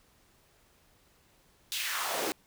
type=noise with high-pass filter sweep; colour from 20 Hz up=pink; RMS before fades=-33 dBFS; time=1.72-2.32 s; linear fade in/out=0 ms; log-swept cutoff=3600 to 290 Hz; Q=2.1; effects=pink hiss -65 dBFS RMS until 2.46 s